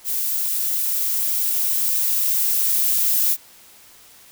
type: noise with level ramp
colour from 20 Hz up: violet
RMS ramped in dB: -23 to -18 dBFS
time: 0.04-3.37 s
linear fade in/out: 50 ms
effects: white hiss -48 dBFS RMS until 4.31 s